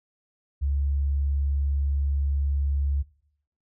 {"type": "tone", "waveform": "sine", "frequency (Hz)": 70.2, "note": "C#2", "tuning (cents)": 22, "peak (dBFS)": -22, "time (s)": [0.61, 3.03], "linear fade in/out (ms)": 20, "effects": ["noise-tail reverb RT60 0.7 s tail -20 dB re dry"]}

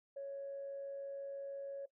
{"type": "tone with amplitude modulation", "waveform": "sine", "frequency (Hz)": 554.4, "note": "C#5", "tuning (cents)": 0, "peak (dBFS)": -39, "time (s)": [0.16, 1.86], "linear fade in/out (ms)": 10, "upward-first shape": "sine", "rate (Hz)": 106, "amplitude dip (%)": 30, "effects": ["noise-tail reverb RT60 0.1 s tail -19 dB re dry", "tanh soft clip ceiling -37 dBFS"]}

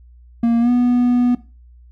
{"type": "tone with pitch glide", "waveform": "triangle", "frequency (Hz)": [233.1, 245], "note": ["A#3", "B3"], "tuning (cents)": [0, -14], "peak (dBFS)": -10, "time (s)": [0.43, 1.35], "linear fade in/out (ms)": 5, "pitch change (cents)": 86, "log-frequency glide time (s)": [0.6, 0.7], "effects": ["noise-tail reverb RT60 0.3 s tail -17 dB re dry", "added 60 Hz sine -42 dBFS peak until 1.91 s"]}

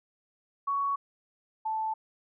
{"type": "tone pair in turn", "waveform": "sine", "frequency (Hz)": [1118, 877.5], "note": ["C#6", "A5"], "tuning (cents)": [14, -5], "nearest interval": "major third", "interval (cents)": 419, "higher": "first", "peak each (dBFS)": [-26, -28], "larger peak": "first", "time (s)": [[0.67, 0.96], [1.65, 1.94]], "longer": "neither", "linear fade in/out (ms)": 10, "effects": []}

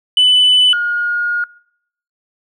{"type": "tone pair in turn", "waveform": "sine", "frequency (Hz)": [2996, 1431.6], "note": ["F#7", "F6"], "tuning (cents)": [21, 42], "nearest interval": "octave + minor second", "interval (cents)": 1279, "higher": "first", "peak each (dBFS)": [-5, -13], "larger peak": "first", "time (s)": [[0.17, 0.73], [0.73, 1.44]], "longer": "second", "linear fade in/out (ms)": 2, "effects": ["noise-tail reverb RT60 0.7 s tail -24 dB re dry", "tanh soft clip ceiling -5 dBFS"]}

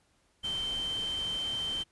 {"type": "tone in noise", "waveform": "sine", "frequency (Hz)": 3113, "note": "G7", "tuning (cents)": -13, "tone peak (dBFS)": -31, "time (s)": [0.43, 1.84], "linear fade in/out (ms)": 20, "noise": "pink", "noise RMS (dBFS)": -44, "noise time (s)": [0.43, 1.84], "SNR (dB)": 10, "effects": ["pink hiss -70 dBFS RMS until 1.91 s", "resampled to 24000 Hz"]}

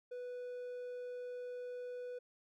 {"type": "tone", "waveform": "triangle", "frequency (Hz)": 493.9, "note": "B4", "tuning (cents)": 0, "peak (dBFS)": -40, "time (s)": [0.11, 2.19], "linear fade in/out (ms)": 10, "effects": []}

